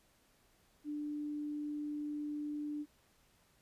sine tone, 296.3 Hz, D4, 15 cents sharp, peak -37 dBFS, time 0.84-2.86 s, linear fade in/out 50 ms, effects pink hiss -70 dBFS RMS until 3.61 s + resampled to 32000 Hz

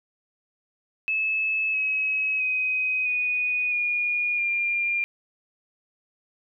sine tone with pitch steps, 2600 / 2558 / 2517 / 2477 / 2437 / 2398 Hz, E7 / D#7 / D#7 / D#7 / D#7 / D7, -24 / +47 / +19 / -8 / -37 / +36 cents, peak -22 dBFS, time 1.08-5.04 s, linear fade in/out 0 ms, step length 660 ms, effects none

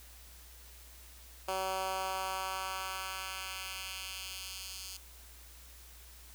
10% pulse tone with high-pass filter sweep, 189.4 Hz, F#3, 41 cents sharp, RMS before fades -39 dBFS, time 1.48-4.97 s, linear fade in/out 5 ms, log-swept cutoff 540 to 4700 Hz, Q 1.2, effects added 60 Hz sine -54 dBFS peak until 6.34 s + white hiss -56 dBFS RMS until 6.34 s

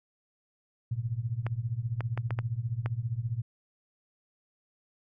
sine tone with tremolo, 116.54 Hz, A#2, in tune, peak -25 dBFS, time 0.91-3.42 s, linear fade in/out 5 ms, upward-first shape triangle, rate 15 Hz, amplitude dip 95%
clicks, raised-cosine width 0.5 ms, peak -20 dBFS, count 6, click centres 1.466 / 2.007 / 2.176 / 2.307 / 2.389 / 2.86 s
effects none

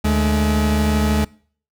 40% pulse tone pair together, 75.2 / 212.7 Hz, D2 / G#3, +42 / +42 cents, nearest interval octave + tritone, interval 1800 cents, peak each -17 / -17 dBFS, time 0.04-1.25 s, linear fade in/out 10 ms, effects noise-tail reverb RT60 0.5 s tail -24 dB re dry

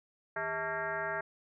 sine tone with frequency modulation, 1133 Hz, C#6, 37 cents sharp, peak -32 dBFS, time 0.36-1.21 s, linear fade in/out 5 ms, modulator 243 Hz, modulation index 2.9, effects none

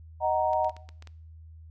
sine chord, D# minor, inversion none, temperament just, 622.3 / 746.7 / 933.4 Hz, D#5 / F#5 / A#5, 0 / +16 / +2 cents, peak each -27 dBFS, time 0.2-0.72 s, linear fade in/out 50 ms
clicks, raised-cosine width 0.2 ms, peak -30 dBFS, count 7, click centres 0.533 / 0.646 / 0.695 / 0.766 / 0.89 / 1.024 / 1.073 s
effects noise-tail reverb RT60 0.6 s tail -20 dB re dry + added 80 Hz sine -45 dBFS peak until 1.7 s

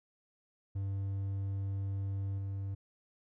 triangle tone with level steps, 98 Hz, G2, in tune, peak -31 / -33 dBFS, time 0.75-2.75 s, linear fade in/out 10 ms, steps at 2.38 s, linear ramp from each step 2 ms, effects none

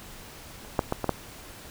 clicks, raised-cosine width 1 ms, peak -30 / -7 / -11 / -13 / -8 dBFS, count 5, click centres 0.649 / 0.792 / 0.924 / 1.043 / 1.093 s, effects pink hiss -45 dBFS RMS until 1.7 s

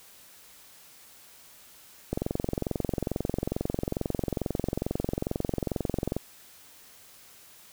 click train, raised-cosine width 2 ms, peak -14 dBFS, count 91, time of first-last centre 2.13-6.166 s, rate 22.3 Hz, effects white hiss -53 dBFS RMS until 7.72 s

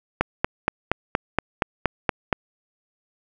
click train, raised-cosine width 0.5 ms, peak -3 dBFS, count 10, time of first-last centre 0.21-2.328 s, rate 4.25 Hz, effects none

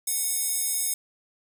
square tone with high-pass filter, 736 Hz, F#5, 9 cents flat, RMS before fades -27 dBFS, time 0.07-0.94 s, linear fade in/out 5 ms, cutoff 8600 Hz, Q 1.6, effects none

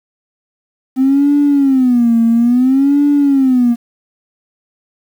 triangle tone with vibrato, 257.5 Hz, C4, 28 cents flat, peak -4 dBFS, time 0.96-3.76 s, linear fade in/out 50 ms, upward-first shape sine, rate 0.59 Hz, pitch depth 200 cents each way, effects tanh soft clip ceiling -5 dBFS + 7-bit

